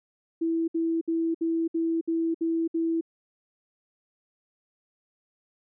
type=tone bursts; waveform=sine; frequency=329.2 Hz; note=E4; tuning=2 cents flat; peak=-23 dBFS; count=8; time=0.41-3.011 s; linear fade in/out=10 ms; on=270 ms; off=63 ms; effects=none

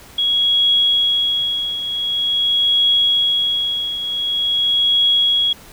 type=tone with tremolo; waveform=sine; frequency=3322 Hz; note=G#7; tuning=in tune; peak=-11 dBFS; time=0.18-5.53 s; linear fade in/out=5 ms; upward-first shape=triangle; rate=0.46 Hz; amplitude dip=70%; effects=pink hiss -42 dBFS RMS until 5.72 s

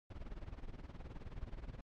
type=noise with tremolo; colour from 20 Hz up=brown; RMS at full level=-44 dBFS; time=0.1-1.81 s; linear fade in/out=5 ms; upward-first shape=sine; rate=19 Hz; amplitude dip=80%; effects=low-pass 4000 Hz 12 dB/octave + MP3 96 kbps

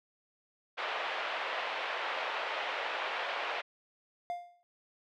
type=band-pass noise; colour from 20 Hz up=pink; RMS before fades=-36 dBFS; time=0.77-3.62 s; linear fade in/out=20 ms; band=560 to 3200 Hz; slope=24 dB/octave
type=tone with exponential decay; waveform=triangle; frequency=702 Hz; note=F5; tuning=9 cents sharp; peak=-29 dBFS; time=4.3-4.63 s; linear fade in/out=0 ms; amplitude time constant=70 ms
effects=none

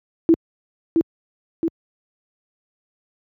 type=tone with echo; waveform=sine; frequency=329.6 Hz; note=E4; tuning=in tune; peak=-9 dBFS; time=0.29-0.34 s; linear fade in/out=0 ms; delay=670 ms; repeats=2; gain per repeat=-4 dB; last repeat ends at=1.68 s; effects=high-pass 80 Hz 12 dB/octave

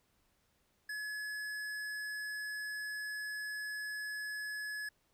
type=tone with hard clipping; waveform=triangle; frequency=1700 Hz; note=G#6; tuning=40 cents sharp; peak=-40 dBFS; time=0.89-4.89 s; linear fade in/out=5 ms; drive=17 dB; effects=pink hiss -75 dBFS RMS until 5.13 s

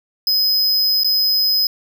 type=tone with dropouts; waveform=square; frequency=5050 Hz; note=D#8; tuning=25 cents sharp; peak=-14 dBFS; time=0.27-1.67 s; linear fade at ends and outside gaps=2 ms; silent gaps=1.035-1.045 s; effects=8-bit

